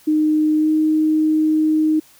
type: tone with pitch glide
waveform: sine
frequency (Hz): 307.6 to 311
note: D#4 to D#4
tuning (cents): -20 to -1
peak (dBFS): -13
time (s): 0.07-2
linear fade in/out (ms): 10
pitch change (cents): +19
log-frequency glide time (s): 0.58-0.69
effects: white hiss -50 dBFS RMS until 2.19 s